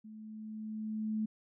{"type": "tone with level ramp", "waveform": "sine", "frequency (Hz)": 216.6, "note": "A3", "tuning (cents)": -27, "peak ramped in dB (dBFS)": [-47, -30], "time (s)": [0.04, 1.26], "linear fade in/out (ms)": 10, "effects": []}